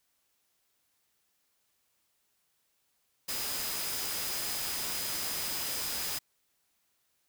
sine tone in noise, 4991 Hz, D#8, 5 cents sharp, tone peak -41 dBFS, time 3.28-6.19 s, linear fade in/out 10 ms, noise white, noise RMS -35 dBFS, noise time 3.28-6.19 s, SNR -9 dB, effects white hiss -75 dBFS RMS until 7.28 s

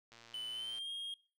click train, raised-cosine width 0.2 ms, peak -39 dBFS, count 78, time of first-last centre 0.12-0.784 s, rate 116 Hz
triangle tone with pitch glide, 3011 to 3246 Hz, F#7 to G#7, +30 to -40 cents, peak -38 dBFS, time 0.34-1.14 s, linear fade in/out 2 ms, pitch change +130 cents, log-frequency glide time 0.51-0.9 s
effects noise-tail reverb RT60 0.4 s tail -24 dB re dry

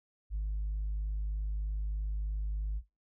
sine tone, 51.6 Hz, G#1, 10 cents flat, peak -29 dBFS, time 0.3-2.82 s, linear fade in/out 50 ms, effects noise-tail reverb RT60 0.2 s tail -18 dB re dry + tanh soft clip ceiling -29 dBFS

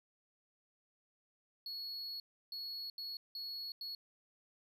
triangle tone bursts at uneven times, 4357 Hz, C#8, 31 cents flat, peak -40 dBFS, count 5, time 1.66-2.2 / 2.52-2.9 / 2.98-3.17 / 3.35-3.72 / 3.81-3.95 s, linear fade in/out 2 ms, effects none

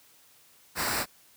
pink noise with comb filter, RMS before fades -29 dBFS, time 0.75-1.06 s, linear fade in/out 50 ms, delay 0.31 ms, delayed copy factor -0.6, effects white hiss -59 dBFS RMS until 1.36 s + high-pass 60 Hz 12 dB/octave

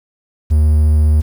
triangle tone, 76.2 Hz, D#2, 36 cents flat, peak -6 dBFS, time 0.5-1.22 s, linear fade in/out 20 ms, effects 7-bit

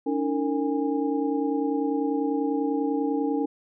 sine tone cluster, 283.7 / 313.8 / 458.5 / 818 Hz, C#4 / D#4 / A#4 / G#5, +40 / +15 / -29 / -26 cents, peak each -25 / -30 / -29 / -34 dBFS, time 0.06-3.46 s, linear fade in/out 10 ms, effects none

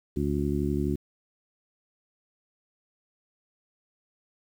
harmonic tone, 71.9 Hz, D2, 36 cents flat, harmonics 1 / 2 / 3 / 4 / 5, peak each -31 / -31 / -31 / -31 / -31 dBFS, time 0.16-0.96 s, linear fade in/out 10 ms, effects 9-bit

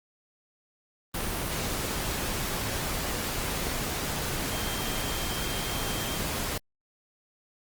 sine tone in noise, 3178 Hz, G7, 23 cents sharp, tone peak -40 dBFS, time 4.52-6.18 s, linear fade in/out 5 ms, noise pink, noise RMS -31 dBFS, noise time 1.14-6.58 s, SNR -12 dB, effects Opus 32 kbps

